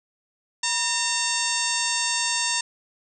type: harmonic tone with a mistuned harmonic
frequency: 910 Hz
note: A#5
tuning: 42 cents flat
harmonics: 1 / 2 / 3 / 4 / 5 / 6 / 7 / 8 / 9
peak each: -31 / -31 / -31 / -31 / -31 / -31 / -31 / -31 / -31 dBFS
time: 0.63-2.61 s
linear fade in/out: 5 ms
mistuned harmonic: 1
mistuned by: +97 cents
effects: none